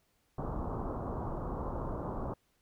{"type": "low-pass noise", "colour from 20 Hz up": "pink", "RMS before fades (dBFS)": -37, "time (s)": [0.38, 2.34], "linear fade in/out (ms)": 5, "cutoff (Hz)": 1200, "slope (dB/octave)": 48, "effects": ["pink hiss -74 dBFS RMS until 2.61 s"]}